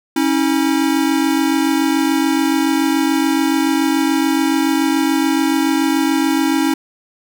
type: tone pair together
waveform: square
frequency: 274.6 / 321.6 Hz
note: C#4 / E4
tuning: -16 / -43 cents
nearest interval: minor third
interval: 273 cents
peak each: -17 dBFS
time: 0.16-6.74 s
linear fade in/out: 5 ms
effects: none